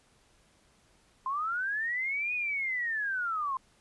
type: linear two-way sweep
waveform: sine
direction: up then down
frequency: 1028 to 2498 to 1028 Hz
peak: -29 dBFS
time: 1.26-3.57 s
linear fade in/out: 2 ms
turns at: 2.34 s
effects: pink hiss -65 dBFS RMS until 3.8 s + resampled to 24000 Hz